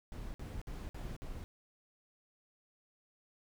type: noise bursts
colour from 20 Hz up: brown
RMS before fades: -43 dBFS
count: 5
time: 0.12-1.44 s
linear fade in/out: 0 ms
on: 220 ms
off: 55 ms
effects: none